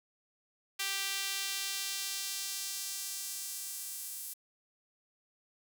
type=tone with high-pass filter sweep; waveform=sawtooth; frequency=392 Hz; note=G4; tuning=in tune; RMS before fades=-38 dBFS; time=0.79-4.34 s; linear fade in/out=10 ms; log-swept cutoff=2500 to 10000 Hz; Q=0.91; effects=9-bit